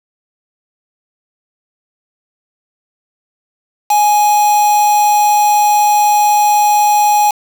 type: tone with quantisation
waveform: triangle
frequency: 834 Hz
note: G#5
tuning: 7 cents sharp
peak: -6 dBFS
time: 3.9-7.31 s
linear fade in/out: 5 ms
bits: 3
effects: none